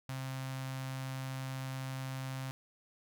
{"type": "tone with notch filter", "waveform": "sawtooth", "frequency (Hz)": 132.1, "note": "C3", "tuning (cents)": 17, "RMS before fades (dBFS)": -40, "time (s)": [0.09, 2.51], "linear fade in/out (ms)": 0, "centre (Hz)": 380, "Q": 0.86, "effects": []}